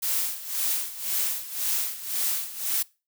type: noise with tremolo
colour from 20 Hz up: blue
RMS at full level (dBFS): -25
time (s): 0.02-2.83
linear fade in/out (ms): 10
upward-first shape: sine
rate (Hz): 1.9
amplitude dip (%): 80
effects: noise-tail reverb RT60 0.3 s tail -23 dB re dry